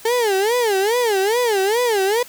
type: tone with vibrato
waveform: 35% pulse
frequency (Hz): 434.2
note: A4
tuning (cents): -23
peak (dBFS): -14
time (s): 0.05-2.23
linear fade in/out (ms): 5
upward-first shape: sine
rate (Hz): 2.4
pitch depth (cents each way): 230
effects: white hiss -42 dBFS RMS until 2.28 s